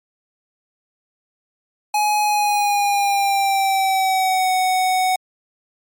square tone with pitch glide, 840 to 744 Hz, G#5 to F#5, +19 to +9 cents, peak -16 dBFS, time 1.94-5.16 s, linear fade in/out 5 ms, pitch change -210 cents, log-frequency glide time 2.22-4.51 s, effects MP3 96 kbps

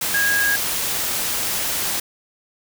sine tone in noise, 1640 Hz, G#6, 22 cents flat, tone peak -17 dBFS, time 0.14-0.56 s, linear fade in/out 5 ms, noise white, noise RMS -23 dBFS, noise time 0.01-2 s, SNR +3 dB, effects none

